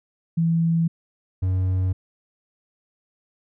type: tone pair in turn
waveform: sine / triangle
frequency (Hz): 165.7 / 93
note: E3 / F#2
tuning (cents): +9 / +9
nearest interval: minor seventh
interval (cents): 1000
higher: first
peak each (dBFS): -17 / -17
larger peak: neither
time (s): 0.37-0.88 / 1.42-1.93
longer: neither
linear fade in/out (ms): 10
effects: none